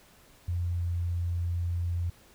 sine tone with pitch glide, 87.31 to 86.66 Hz, F2 to F2, 0 to -13 cents, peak -27 dBFS, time 0.48-2.1 s, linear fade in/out 5 ms, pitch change -13 cents, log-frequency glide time 0.76-0.82 s, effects pink hiss -58 dBFS RMS until 2.34 s

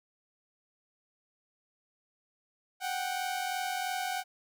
sawtooth tone pair together, 737 / 780 Hz, F#5 / G5, -7 / -9 cents, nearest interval minor second, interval 98 cents, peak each -30 / -32 dBFS, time 2.8-4.24 s, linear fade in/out 50 ms, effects none

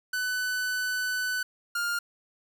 45% pulse tone pair in turn, 1500 / 1408.1 Hz, F#6 / F6, +23 / +14 cents, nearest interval minor second, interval 109 cents, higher first, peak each -27 dBFS, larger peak neither, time 0.13-1.43 / 1.75-1.99 s, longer first, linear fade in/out 5 ms, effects none

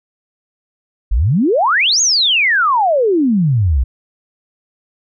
sine exponential two-way sweep, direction up then down, 43.65 to 6840 to 57.7 Hz, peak -10 dBFS, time 1.11-3.84 s, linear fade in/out 10 ms, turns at 2.01 s, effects none

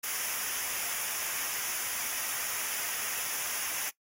white noise with comb filter, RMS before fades -34 dBFS, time 0.03-3.9 s, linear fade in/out 10 ms, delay 0.24 ms, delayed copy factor -0.7, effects noise-tail reverb RT60 0.1 s tail -19 dB re dry + AAC 48 kbps

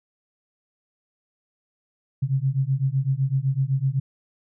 sine beating tone pair, 130.81 / 138.71 Hz, C3 / C#3, 0 / +1 cents, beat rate 7.9 Hz, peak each -23 dBFS, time 2.22-4 s, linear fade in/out 10 ms, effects none

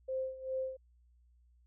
sine tone with tremolo, 523.3 Hz, C5, in tune, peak -32 dBFS, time 0.08-0.77 s, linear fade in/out 10 ms, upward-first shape sine, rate 2.5 Hz, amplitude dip 80%, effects added 60 Hz sine -63 dBFS peak until 1.66 s

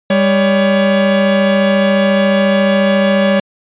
45% pulse tone pair together, 199.5 / 564.3 Hz, G3 / C#5, +31 / +31 cents, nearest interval octave + tritone, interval 1800 cents, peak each -12 dBFS, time 0.1-3.4 s, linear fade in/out 5 ms, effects resampled to 8000 Hz

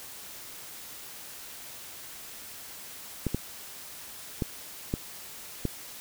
clicks, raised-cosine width 3 ms, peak -14 dBFS, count 5, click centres 3.267 / 3.346 / 4.422 / 4.939 / 5.653 s, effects white hiss -44 dBFS RMS until 6 s

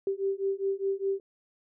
sine beating tone pair, 388.6 / 393.5 Hz, G4 / G4, -15 / +7 cents, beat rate 4.9 Hz, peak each -30 dBFS, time 0.07-1.2 s, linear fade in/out 2 ms, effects none

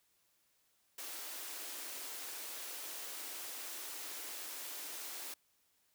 white high-pass noise, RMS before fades -45 dBFS, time 0.98-5.34 s, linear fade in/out 5 ms, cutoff 260 Hz, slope 96 dB/octave, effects white hiss -75 dBFS RMS until 5.94 s

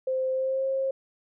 sine tone with pitch glide, 521 to 535.3 Hz, C5 to C5, -7 to +39 cents, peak -24 dBFS, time 0.07-0.91 s, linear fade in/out 5 ms, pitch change +46 cents, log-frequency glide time 0.32-0.66 s, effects none

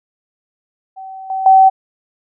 sine tone with level steps, 765 Hz, G5, 42 cents flat, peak -28 / -17 / -4 dBFS, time 0.96-1.7 s, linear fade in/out 20 ms, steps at 1.3 / 1.46 s, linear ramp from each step 2 ms, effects none

